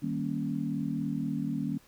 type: chord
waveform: sine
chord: Eb dominant seventh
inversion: none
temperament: equal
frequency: 155.56 / 196 / 233.1 / 277.2 Hz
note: Eb3 / G3 / Bb3 / Db4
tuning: 0 / 0 / 0 / 0 cents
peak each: -35 / -36 / -34 / -34 dBFS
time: 0.02-1.78 s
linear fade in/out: 10 ms
effects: pink hiss -60 dBFS RMS until 1.87 s